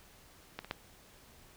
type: clicks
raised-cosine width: 0.3 ms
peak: -22 / -30 / -18 dBFS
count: 3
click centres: 0.59 / 0.646 / 0.711 s
effects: pink hiss -59 dBFS RMS until 1.56 s